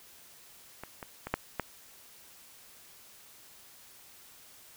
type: clicks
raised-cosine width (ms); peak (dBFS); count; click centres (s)
0.5; -25 / -25 / -22 / -12 / -15; 5; 0.836 / 1.028 / 1.27 / 1.34 / 1.597
effects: white hiss -55 dBFS RMS until 4.76 s